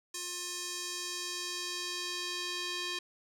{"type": "tone with band-pass filter sweep", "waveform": "square", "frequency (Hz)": 354.9, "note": "F4", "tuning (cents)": 28, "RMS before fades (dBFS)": -38, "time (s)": [0.14, 2.99], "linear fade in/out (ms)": 5, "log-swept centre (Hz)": [7000, 3800], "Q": 1.4, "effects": []}